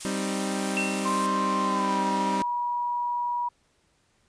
blue noise, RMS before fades -34 dBFS, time 0-1.27 s, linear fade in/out 10 ms
sawtooth chord, C minor, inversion second, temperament equal, 196 / 261.6 / 311.1 Hz, G3 / C4 / Eb4, 0 / 0 / 0 cents, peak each -25 / -29 / -30 dBFS, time 0.05-2.42 s, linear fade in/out 0 ms
triangle tone with exponential decay, 2700 Hz, E7, 41 cents sharp, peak -22 dBFS, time 0.77-1.33 s, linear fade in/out 0 ms, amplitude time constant 120 ms
sine tone with pitch glide, 1046.5 to 965.2 Hz, C6 to B5, 0 to -40 cents, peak -25 dBFS, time 1.05-3.49 s, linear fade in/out 10 ms, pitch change -140 cents, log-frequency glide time 1.63-2.03 s
effects pink hiss -67 dBFS RMS until 4.28 s + resampled to 22050 Hz

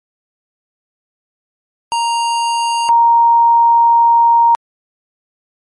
square / sine tone pair in turn, 933 / 933 Hz, A#5 / A#5, +1 / +1 cents, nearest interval unison, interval 0 cents, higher neither, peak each -14 / -6 dBFS, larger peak second, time 1.92-2.89 / 2.89-4.55 s, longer second, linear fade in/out 0 ms, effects MP3 48 kbps

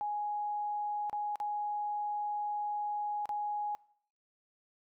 sine tone with dropouts, 832 Hz, G#5, 3 cents sharp, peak -32 dBFS, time 0.01-3.75 s, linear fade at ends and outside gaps 0 ms, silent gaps 1.097-1.129 / 1.357-1.401 / 3.256-3.292 s, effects noise-tail reverb RT60 0.6 s tail -23 dB re dry

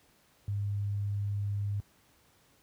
sine tone, 101.5 Hz, G#2, 39 cents flat, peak -29 dBFS, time 0.48-1.8 s, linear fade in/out 0 ms, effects pink hiss -65 dBFS RMS until 2.62 s + high-pass 60 Hz 12 dB/octave

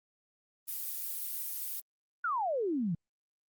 violet noise, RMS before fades -37 dBFS, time 0.67-1.81 s, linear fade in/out 20 ms
sine exponential sweep, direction down, 1480 to 155.56 Hz, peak -29 dBFS, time 2.24-2.95 s, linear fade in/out 5 ms
effects Opus 24 kbps

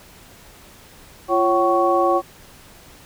sine tone cluster, 345.7 / 553 / 760 / 1113 Hz, F4 / C#5 / F#5 / C#6, -18 / -4 / +46 / +7 cents, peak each -20 dBFS, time 1.28-2.22 s, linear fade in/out 50 ms, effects pink hiss -46 dBFS RMS until 3.05 s

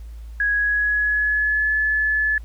sine tone with pitch glide, 1661.2 to 1723.8 Hz, G#6 to A6, 0 to -36 cents, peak -17 dBFS, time 0.4-2.38 s, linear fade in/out 2 ms, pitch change +64 cents, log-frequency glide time 0.51-1.75 s, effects added 56 Hz sine -33 dBFS peak until 2.44 s + pink hiss -57 dBFS RMS until 2.44 s

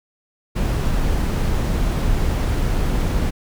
brown noise, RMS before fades -19 dBFS, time 0.55-3.31 s, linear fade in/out 20 ms, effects none

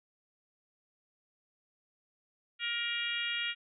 harmonic tone, 471.6 Hz, A#4, 20 cents sharp, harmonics 3 / 4 / 5 / 6 / 7 / 8, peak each -40 / -39 / -38 / -37 / -38 / -49 dBFS, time 2.59-3.55 s, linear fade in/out 50 ms, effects none

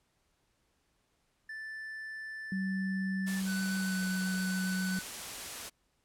triangle tone, 1760 Hz, A6, in tune, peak -38 dBFS, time 1.49-3.4 s, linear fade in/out 5 ms
sine tone with pitch glide, 191 to 185.99 Hz, G3 to F#3, -45 to +9 cents, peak -31 dBFS, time 2.52-4.99 s, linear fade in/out 2 ms, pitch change -46 cents, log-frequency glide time 3.77-4.01 s
white noise, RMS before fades -41 dBFS, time 3.26-5.7 s, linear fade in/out 20 ms
square tone with vibrato, 1500 Hz, F#6, 23 cents sharp, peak -38 dBFS, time 3.45-5.03 s, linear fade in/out 50 ms, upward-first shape sine, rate 7.5 Hz, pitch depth 12 cents each way
effects pink hiss -75 dBFS RMS until 6.04 s + low-pass 11000 Hz 12 dB/octave

